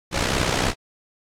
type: noise with amplitude modulation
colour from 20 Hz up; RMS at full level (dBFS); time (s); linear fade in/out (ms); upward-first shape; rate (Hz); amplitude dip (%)
pink; -19; 0.11-0.74; 50; sine; 63; 70
effects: low-pass 7000 Hz 12 dB/octave + AAC 64 kbps